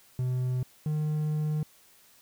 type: tone pair in turn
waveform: triangle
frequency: 126.8 / 152.58 Hz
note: B2 / D#3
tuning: +46 / -34 cents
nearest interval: minor third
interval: 320 cents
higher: second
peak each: -24 dBFS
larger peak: neither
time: 0.19-0.63 / 0.86-1.63 s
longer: second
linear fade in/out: 2 ms
effects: white hiss -59 dBFS RMS until 2.21 s